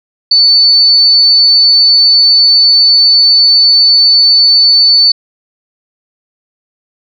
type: tone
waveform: sine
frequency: 4496 Hz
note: C#8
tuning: 24 cents sharp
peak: -3 dBFS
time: 0.31-5.12 s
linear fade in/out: 5 ms
effects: none